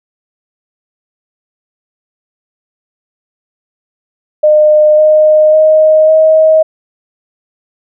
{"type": "tone with pitch steps", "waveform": "sine", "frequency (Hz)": [608, 615.8, 623.7, 631.6], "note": ["D#5", "D#5", "D#5", "D#5"], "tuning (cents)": [-40, -18, 4, 26], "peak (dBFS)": -3, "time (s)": [4.43, 6.63], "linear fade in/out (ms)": 10, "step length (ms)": 550, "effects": []}